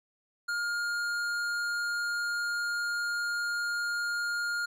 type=tone with tanh clipping; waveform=sine; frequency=1415 Hz; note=F6; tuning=22 cents sharp; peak=-31 dBFS; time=0.48-4.66 s; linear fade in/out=10 ms; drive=14 dB; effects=none